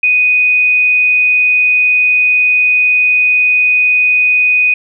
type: tone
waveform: sine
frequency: 2489 Hz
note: D#7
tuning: in tune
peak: -7 dBFS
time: 0.03-4.74 s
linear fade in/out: 5 ms
effects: none